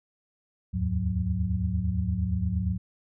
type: tone cluster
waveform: sine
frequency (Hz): 75.7 / 84.4 / 105 / 182.3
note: D#2 / E2 / G#2 / F#3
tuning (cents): -47 / +41 / +19 / -25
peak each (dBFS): -30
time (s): 0.73-2.78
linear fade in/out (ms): 20
effects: none